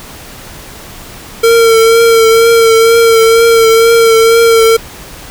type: tone with vibrato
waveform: square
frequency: 455.9 Hz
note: A#4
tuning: 39 cents flat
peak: -4 dBFS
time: 1.43-4.77 s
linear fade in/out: 10 ms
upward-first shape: triangle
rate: 2.1 Hz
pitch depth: 29 cents each way
effects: pink hiss -30 dBFS RMS until 5.3 s